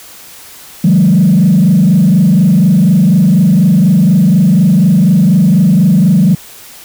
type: tone with frequency modulation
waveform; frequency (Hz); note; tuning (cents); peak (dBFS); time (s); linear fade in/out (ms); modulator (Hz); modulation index
sine; 182.7; F#3; -22; -3; 0.84-6.35; 5; 24.1; 1.3
effects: tanh soft clip ceiling 0 dBFS + white hiss -34 dBFS RMS until 6.84 s